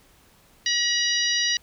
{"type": "harmonic tone with a mistuned harmonic", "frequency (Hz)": 957, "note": "A#5", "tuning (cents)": 45, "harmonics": [2, 3, 4, 5, 6], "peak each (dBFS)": [-27, -27, -27, -27, -27], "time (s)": [0.66, 1.57], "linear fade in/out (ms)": 2, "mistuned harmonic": 3, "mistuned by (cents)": 25, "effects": ["pink hiss -57 dBFS RMS until 1.62 s"]}